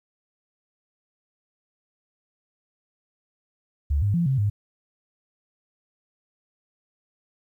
sine tone with pitch steps, 71.9 / 101.6 / 171 / 133.6 / 102.9 Hz, D2 / G#2 / F3 / C3 / G#2, -36 / -38 / -36 / +36 / -16 cents, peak -19 dBFS, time 3.9-4.5 s, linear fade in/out 10 ms, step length 120 ms, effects 10-bit

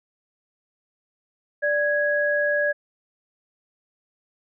sine tone pair together, 587.3 / 1661.1 Hz, D5 / G#6, 0 / 0 cents, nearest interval octave + tritone, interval 1800 cents, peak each -22 dBFS, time 1.62-2.73 s, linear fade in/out 20 ms, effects none

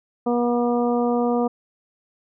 harmonic tone, 240.6 Hz, B3, 45 cents flat, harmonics 1 / 2 / 3 / 4 / 5, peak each -21 / -22 / -26 / -32 / -33 dBFS, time 0.26-1.48 s, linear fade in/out 10 ms, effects none

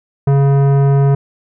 sine tone with tanh clipping, 139 Hz, C#3, 5 cents sharp, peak -10 dBFS, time 0.27-1.15 s, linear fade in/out 5 ms, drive 15 dB, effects none

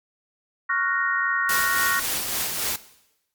sine chord, Gb major seventh, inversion second, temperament equal, 1108.7 / 1396.9 / 1480 / 1864.7 Hz, Db6 / F6 / Gb6 / Bb6, 0 / 0 / 0 / 0 cents, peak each -26 / -28 / -28 / -24 dBFS, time 0.69-2 s, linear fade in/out 10 ms
white noise with tremolo, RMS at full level -25 dBFS, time 1.49-2.76 s, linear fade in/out 2 ms, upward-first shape sine, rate 3.6 Hz, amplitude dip 35%
effects noise-tail reverb RT60 0.9 s tail -17 dB re dry + MP3 96 kbps

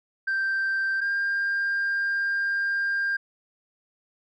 sine tone pair in turn, 1568 / 1599.1 Hz, G6 / G6, 0 / +34 cents, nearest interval unison, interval 34 cents, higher second, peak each -21 dBFS, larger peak neither, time 0.27-1.01 / 1.01-3.17 s, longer second, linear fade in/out 10 ms, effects tanh soft clip ceiling -21 dBFS

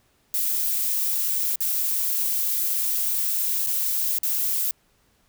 violet noise with dropouts, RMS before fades -24 dBFS, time 0.34-4.71 s, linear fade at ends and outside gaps 1 ms, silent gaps 1.557-1.605 / 3.664-3.67 / 4.186-4.232 s, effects pink hiss -64 dBFS RMS until 5.28 s

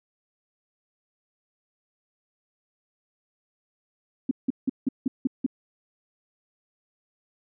sine tone bursts, 261.6 Hz, C4, in tune, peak -19 dBFS, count 7, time 4.29-5.464 s, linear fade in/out 5 ms, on 22 ms, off 170 ms, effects none

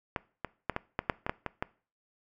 clicks, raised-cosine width 0.5 ms, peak -15 / -18 / -13 / -15 / -13 / -10 / -17 / -13 / -17 / -15 dBFS, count 10, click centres 0.162 / 0.447 / 0.697 / 0.764 / 0.991 / 1.098 / 1.265 / 1.295 / 1.463 / 1.625 s, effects noise-tail reverb RT60 0.4 s tail -21 dB re dry

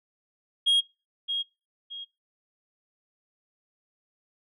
sine tone with echo, 3268 Hz, G#7, 29 cents flat, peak -16 dBFS, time 0.66-0.81 s, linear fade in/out 20 ms, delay 620 ms, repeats 2, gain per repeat -10 dB, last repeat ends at 2.05 s, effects noise-tail reverb RT60 0.3 s tail -25 dB re dry + tanh soft clip ceiling -18 dBFS

